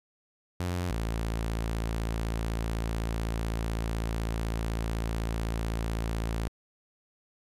sawtooth tone pair in turn, 89 / 55.92 Hz, F2 / A1, +33 / +29 cents, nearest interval minor sixth, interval 804 cents, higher first, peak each -25 dBFS, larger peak neither, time 0.6-0.9 / 0.9-6.48 s, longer second, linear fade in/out 0 ms, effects resampled to 32000 Hz

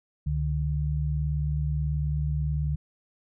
sine tone pair together, 70.1 / 148.54 Hz, C#2 / D3, +20 / +20 cents, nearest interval octave + minor second, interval 1300 cents, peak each -27 dBFS, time 0.26-2.76 s, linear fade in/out 10 ms, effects none

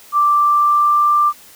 sine tone with pitch glide, 1174.7 to 1183.6 Hz, D6 to D6, 0 to +13 cents, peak -10 dBFS, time 0.12-1.33 s, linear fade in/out 50 ms, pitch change +13 cents, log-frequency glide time 0.34-1.15 s, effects white hiss -43 dBFS RMS until 1.55 s

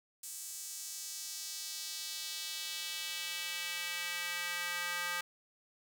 square tone with high-pass filter sweep, 175.8 Hz, F3, 12 cents sharp, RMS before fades -40 dBFS, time 0.23-5.21 s, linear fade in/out 5 ms, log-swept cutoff 7900 to 1500 Hz, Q 1.5, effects none

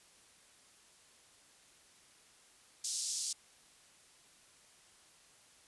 white band-pass noise, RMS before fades -38 dBFS, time 2.84-3.33 s, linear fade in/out 5 ms, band 4700 to 8400 Hz, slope 24 dB/octave, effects white hiss -63 dBFS RMS until 5.67 s + resampled to 24000 Hz

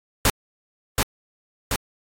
pink noise with echo, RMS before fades -17 dBFS, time 0.25-0.3 s, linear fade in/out 2 ms, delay 730 ms, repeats 2, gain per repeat -3 dB, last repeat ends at 1.76 s, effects AAC 64 kbps

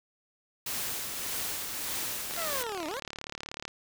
white noise with tremolo, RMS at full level -33 dBFS, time 0.66-2.63 s, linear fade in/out 5 ms, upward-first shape triangle, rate 1.7 Hz, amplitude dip 40%
click train, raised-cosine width 0.2 ms, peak -20 dBFS, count 51, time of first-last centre 2.31-3.68 s, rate 36.5 Hz
20% pulse linear two-way sweep, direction down then up, 698.5 to 291.1 to 591 Hz, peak -29 dBFS, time 2.37-3 s, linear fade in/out 10 ms, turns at 2.87 s
effects none

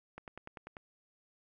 click train, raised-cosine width 0.5 ms, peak -30 dBFS, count 7, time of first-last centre 0.18-0.768 s, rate 10.2 Hz, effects none

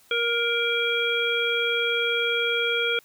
harmonic tone, 470 Hz, A#4, 14 cents sharp, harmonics 1 / 3 / 5 / 7, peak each -27 / -27 / -27 / -27 dBFS, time 0.11-2.99 s, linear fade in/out 2 ms, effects white hiss -57 dBFS RMS until 3.04 s

